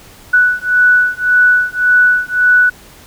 sine beating tone pair, 1480 / 1481.8 Hz, F#6 / F#6, 0 / +2 cents, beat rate 1.8 Hz, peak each -11 dBFS, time 0.33-2.7 s, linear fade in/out 10 ms, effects pink hiss -40 dBFS RMS until 3.06 s

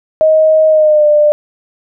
sine tone with pitch glide, 628 to 596.9 Hz, D#5 to D5, +16 to +28 cents, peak -5 dBFS, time 0.21-1.32 s, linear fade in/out 0 ms, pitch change -88 cents, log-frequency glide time 0.68-1.07 s, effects none

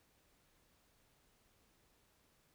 silence, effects pink hiss -73 dBFS RMS until 2.54 s

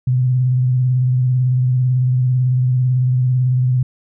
sine tone with vibrato, 126.9 Hz, B2, 47 cents sharp, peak -12 dBFS, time 0.07-3.83 s, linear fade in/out 5 ms, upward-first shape sine, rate 18 Hz, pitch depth 40 cents each way, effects none

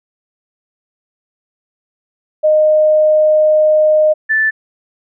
sine tone pair in turn, 616 / 1757 Hz, D#5 / A6, -17 / -3 cents, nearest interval octave + tritone, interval 1814 cents, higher second, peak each -7 / -10 dBFS, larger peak first, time 2.43-4.14 / 4.29-4.51 s, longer first, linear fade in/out 20 ms, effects none

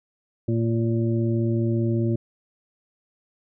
harmonic tone, 114.8 Hz, A#2, 26 cents flat, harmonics 1 / 2 / 3 / 5, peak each -22 / -26 / -26 / -36 dBFS, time 0.48-2.16 s, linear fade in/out 5 ms, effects none

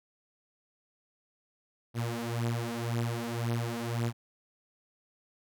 sawtooth beating tone pair, 116.54 / 118.44 Hz, A#2 / A#2, 0 / +28 cents, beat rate 1.9 Hz, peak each -29 / -30 dBFS, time 1.94-4.13 s, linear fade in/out 50 ms, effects none

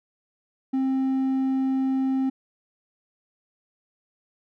sine tone with hard clipping, 264.9 Hz, C4, 22 cents sharp, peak -22 dBFS, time 0.73-2.3 s, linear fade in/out 10 ms, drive 3 dB, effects none

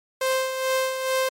sawtooth tone with tremolo, 523.3 Hz, C5, in tune, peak -16 dBFS, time 0.21-1.29 s, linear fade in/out 5 ms, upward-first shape sine, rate 2.3 Hz, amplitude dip 55%, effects MP3 64 kbps

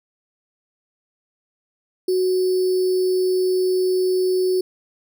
sine tone with sample-and-hold, 370 Hz, F#4, in tune, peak -16 dBFS, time 2.08-4.61 s, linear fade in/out 5 ms, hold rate 4900 Hz, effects none

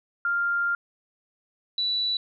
sine tone pair in turn, 1396.9 / 3951 Hz, F6 / B7, 0 / 0 cents, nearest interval octave + tritone, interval 1800 cents, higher second, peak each -22 / -23 dBFS, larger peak first, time 0.25-0.75 / 1.78-2.17 s, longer first, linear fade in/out 2 ms, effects none

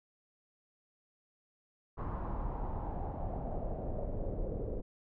brown noise with low-pass filter sweep, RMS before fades -37 dBFS, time 1.97-4.82 s, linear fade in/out 20 ms, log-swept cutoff 1100 to 470 Hz, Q 3.7, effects none

